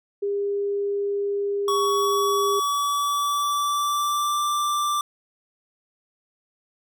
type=tone; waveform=sine; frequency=403.2 Hz; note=G4; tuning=49 cents sharp; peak=-22 dBFS; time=0.22-2.6 s; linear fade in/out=10 ms
type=tone with pitch glide; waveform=square; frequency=1122 to 1177.8 Hz; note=C#6 to D6; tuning=+21 to +5 cents; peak=-22 dBFS; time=1.68-5.01 s; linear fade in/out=2 ms; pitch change=+84 cents; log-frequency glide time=1.81-4.42 s
effects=none